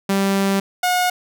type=tone pair in turn; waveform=sawtooth; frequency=196 / 723.5 Hz; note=G3 / F#5; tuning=0 / -39 cents; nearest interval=octave + major seventh; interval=2261 cents; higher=second; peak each=-12 dBFS; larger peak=neither; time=0.09-0.6 / 0.83-1.1 s; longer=first; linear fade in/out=5 ms; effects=none